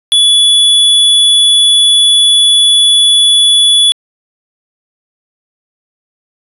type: tone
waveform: square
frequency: 3420 Hz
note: A7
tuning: 50 cents flat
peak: -5 dBFS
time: 0.12-3.92 s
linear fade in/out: 0 ms
effects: resampled to 32000 Hz

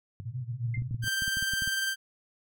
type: band-pass noise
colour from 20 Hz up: white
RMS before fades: -34 dBFS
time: 0.2-1.08 s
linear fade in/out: 0 ms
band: 110 to 130 Hz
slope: 96 dB/octave
type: tone with exponential decay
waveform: sine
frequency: 2093 Hz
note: C7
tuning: in tune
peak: -33 dBFS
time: 0.74-0.83 s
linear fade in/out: 5 ms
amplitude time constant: 19 ms
type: clicks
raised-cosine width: 5 ms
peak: -28 dBFS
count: 12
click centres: 0.776 / 0.821 / 0.911 / 0.945 / 1.041 / 1.222 / 1.279 / 1.371 / 1.426 / 1.536 / 1.622 / 1.676 s
type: tone with tremolo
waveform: sawtooth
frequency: 1570 Hz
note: G6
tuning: 2 cents sharp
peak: -23 dBFS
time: 1.02-1.96 s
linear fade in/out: 50 ms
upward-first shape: square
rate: 20 Hz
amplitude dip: 25%
effects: none

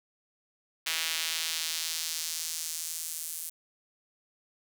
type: tone with high-pass filter sweep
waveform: sawtooth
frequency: 161.9 Hz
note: E3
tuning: 31 cents flat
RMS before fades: -34 dBFS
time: 0.86-3.5 s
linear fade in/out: 10 ms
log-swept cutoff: 2600 to 9600 Hz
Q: 1.1
effects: none

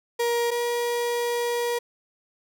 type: tone pair in turn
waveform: 35% pulse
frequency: 472.6 / 477.5 Hz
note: A#4 / A#4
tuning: +24 / +42 cents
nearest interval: unison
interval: 18 cents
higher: second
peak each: -20 / -22 dBFS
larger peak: first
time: 0.19-0.51 / 0.51-1.79 s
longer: second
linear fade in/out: 10 ms
effects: none

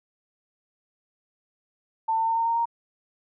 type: tone with pitch steps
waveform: sine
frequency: 894 / 901.3 / 908.6 / 916 / 923.4 / 930.9 Hz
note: A5 / A5 / A#5 / A#5 / A#5 / A#5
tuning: +27 / +41 / -45 / -31 / -17 / -3 cents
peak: -21 dBFS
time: 2.08-2.656 s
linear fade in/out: 10 ms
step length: 96 ms
effects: none

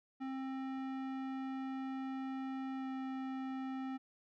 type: tone with pitch glide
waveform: square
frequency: 265.2 to 263.7 Hz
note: C4 to C4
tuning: +23 to +14 cents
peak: -39 dBFS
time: 0.2-3.98 s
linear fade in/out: 20 ms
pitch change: -9 cents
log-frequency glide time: 2.77-2.87 s
effects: low-pass 2000 Hz 12 dB/octave + MP3 96 kbps

